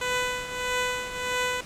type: tone with tremolo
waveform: 10% pulse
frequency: 499 Hz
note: B4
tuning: 18 cents sharp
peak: -15 dBFS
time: 0.01-1.61 s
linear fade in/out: 5 ms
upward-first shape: triangle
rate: 1.6 Hz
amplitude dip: 75%
effects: pink hiss -42 dBFS RMS until 1.65 s + low-pass 9000 Hz 12 dB/octave